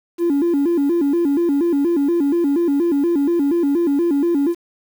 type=tone with vibrato; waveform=triangle; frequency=311.1 Hz; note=D#4; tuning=in tune; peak=-11 dBFS; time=0.18-4.55 s; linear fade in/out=50 ms; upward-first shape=square; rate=4.2 Hz; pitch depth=170 cents each way; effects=tanh soft clip ceiling -10 dBFS + 7-bit